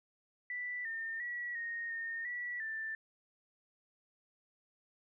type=tone with pitch steps; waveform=sine; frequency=1973 / 1813 / 1933 / 1859 / 1834 / 1947 / 1773 Hz; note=B6 / A#6 / B6 / A#6 / A#6 / B6 / A6; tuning=-2 / -49 / -38 / -5 / -29 / -25 / +13 cents; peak=-37 dBFS; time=0.5-2.95 s; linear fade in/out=2 ms; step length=350 ms; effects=none